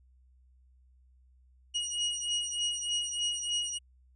sawtooth beating tone pair, 2889 / 2892.3 Hz, F#7 / F#7, -42 / -40 cents, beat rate 3.3 Hz, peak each -30 dBFS, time 1.74-3.79 s, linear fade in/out 20 ms, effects added 63 Hz sine -59 dBFS peak until 4.15 s + resampled to 22050 Hz

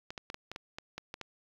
clicks, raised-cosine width 0.2 ms, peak -22 dBFS, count 10, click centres 0.105 / 0.178 / 0.301 / 0.344 / 0.516 / 0.561 / 0.785 / 0.98 / 1.141 / 1.213 s, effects low-pass 5000 Hz 12 dB/octave + 8-bit

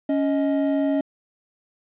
triangle tone pair together, 279.2 / 626.8 Hz, C#4 / D#5, +13 / +13 cents, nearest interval octave + major second, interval 1400 cents, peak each -18 / -23 dBFS, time 0.09-1.01 s, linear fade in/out 5 ms, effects resampled to 8000 Hz + 9-bit

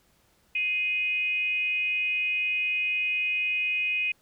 sine tone with frequency modulation, 2498 Hz, D#7, 6 cents sharp, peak -24 dBFS, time 0.55-4.12 s, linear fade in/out 5 ms, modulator 394 Hz, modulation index 0.36, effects pink hiss -65 dBFS RMS until 4.21 s

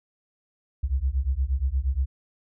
sine beating tone pair, 62.4 / 70.9 Hz, B1 / C#2, +19 / +40 cents, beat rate 8.5 Hz, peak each -25 dBFS, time 0.83-2.06 s, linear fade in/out 10 ms, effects none

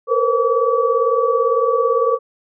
sine tone cluster, 459.1 / 477 / 519 / 1145 Hz, A#4 / A#4 / C5 / D6, -26 / +40 / -14 / -44 cents, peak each -19 dBFS, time 0.07-2.19 s, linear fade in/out 50 ms, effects none

